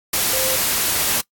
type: tone in noise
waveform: sine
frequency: 523.3 Hz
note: C5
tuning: in tune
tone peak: -24 dBFS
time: 0.33-0.56 s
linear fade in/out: 5 ms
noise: white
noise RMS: -19 dBFS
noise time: 0.13-1.21 s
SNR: -8 dB
effects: noise-tail reverb RT60 0.1 s tail -23 dB re dry + AAC 64 kbps